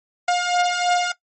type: beating tone pair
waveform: sawtooth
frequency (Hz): 709 / 712.1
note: F5 / F5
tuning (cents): +26 / +33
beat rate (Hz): 3.1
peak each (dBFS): -19 / -16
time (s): 0.28-1.12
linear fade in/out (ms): 5
effects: noise-tail reverb RT60 0.1 s tail -18 dB re dry + MP3 32 kbps